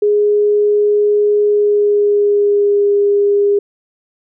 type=tone with pitch glide; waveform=sine; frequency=415.3 to 406 Hz; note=G#4 to G#4; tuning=0 to -39 cents; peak=-9 dBFS; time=0.02-3.59 s; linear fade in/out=5 ms; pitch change=-39 cents; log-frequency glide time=1.45-2.93 s; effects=none